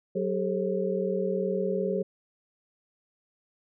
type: tone cluster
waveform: sine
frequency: 187.6 / 395.9 / 435.7 / 538 Hz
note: F#3 / G4 / A4 / C5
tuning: +24 / +17 / -17 / +48 cents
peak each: -31 / -30 / -31 / -32 dBFS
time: 0.15-2.03 s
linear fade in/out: 10 ms
effects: none